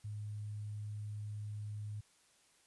sine tone with sample-and-hold, 104.9 Hz, G#2, 18 cents sharp, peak -40 dBFS, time 0.04-2.01 s, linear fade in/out 10 ms, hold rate 8820 Hz, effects white hiss -69 dBFS RMS until 2.66 s + resampled to 24000 Hz

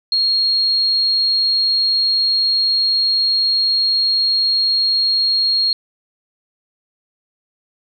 sine tone, 4268 Hz, C8, 34 cents sharp, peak -13 dBFS, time 0.12-5.73 s, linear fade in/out 2 ms, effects none

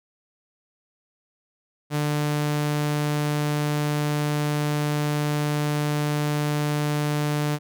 sawtooth tone, 148.4 Hz, D3, 18 cents sharp, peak -18 dBFS, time 1.9-7.59 s, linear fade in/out 50 ms, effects none

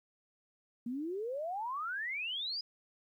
sine exponential sweep, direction up, 229.5 to 5030 Hz, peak -35 dBFS, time 0.86-2.61 s, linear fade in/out 5 ms, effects 12-bit

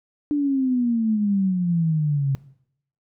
sine exponential sweep, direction down, 297.1 to 134.2 Hz, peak -18 dBFS, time 0.31-2.35 s, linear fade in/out 0 ms, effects noise-tail reverb RT60 0.7 s tail -19 dB re dry

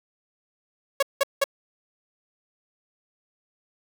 sawtooth tone bursts, 554.4 Hz, C#5, in tune, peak -14 dBFS, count 3, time 1-1.441 s, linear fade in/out 5 ms, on 27 ms, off 180 ms, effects 9-bit

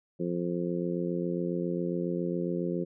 harmonic tone, 87.31 Hz, F2, in tune, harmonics 2 / 3 / 4 / 5 / 6, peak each -32 / -37 / -33 / -37 / -38 dBFS, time 0.19-2.85 s, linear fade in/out 20 ms, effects none

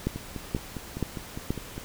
two click trains, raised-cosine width 3 ms, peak -21 / -13 dBFS, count 9 / 4, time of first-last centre 0.16-1.779 / 0.07-1.505 s, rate 4.94 / 2.09 Hz, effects pink hiss -43 dBFS RMS until 1.84 s

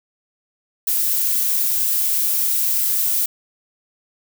violet noise, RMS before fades -19 dBFS, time 0.87-3.26 s, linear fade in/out 5 ms, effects none

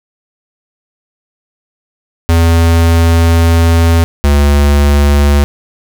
square tone pair in turn, 83.3 / 71.85 Hz, E2 / D2, +19 / -37 cents, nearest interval minor third, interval 256 cents, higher first, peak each -6 dBFS, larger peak neither, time 2.29-4.04 / 4.24-5.44 s, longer first, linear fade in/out 0 ms, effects none

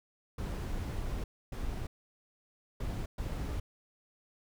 brown noise bursts at uneven times, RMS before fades -36 dBFS, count 4, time 0.38-1.24 / 1.52-1.87 / 2.8-3.06 / 3.18-3.6 s, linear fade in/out 5 ms, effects none

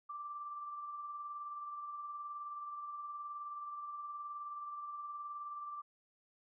sine tone with tremolo, 1174.7 Hz, D6, in tune, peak -40 dBFS, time 0.09-5.82 s, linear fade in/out 10 ms, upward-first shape triangle, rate 19 Hz, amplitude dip 40%, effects none

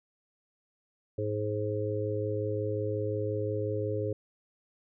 harmonic tone, 105.6 Hz, G#2, 29 cents sharp, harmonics 1 / 3 / 4 / 5, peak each -33 / -38 / -33 / -35 dBFS, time 1.18-4.13 s, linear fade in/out 5 ms, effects none

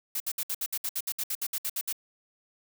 blue noise bursts, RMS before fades -31 dBFS, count 16, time 0.15-1.927 s, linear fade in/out 5 ms, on 52 ms, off 63 ms, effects none

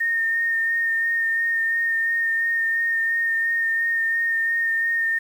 sine tone with vibrato, 1832 Hz, A#6, 31 cents flat, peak -19 dBFS, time 0-5.19 s, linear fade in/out 10 ms, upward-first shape sine, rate 2.9 Hz, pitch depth 14 cents each way, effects 8-bit

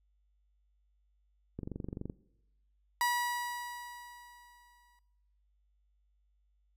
click train, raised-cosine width 3 ms, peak -26 dBFS, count 13, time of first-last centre 1.59-2.098 s, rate 23.6 Hz
30% pulse tone with exponential decay, 968 Hz, B5, 35 cents flat, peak -24 dBFS, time 3.01-4.99 s, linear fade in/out 1 ms, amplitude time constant 430 ms
effects noise-tail reverb RT60 0.9 s tail -20 dB re dry + added 50 Hz sine -69 dBFS peak until 6.76 s

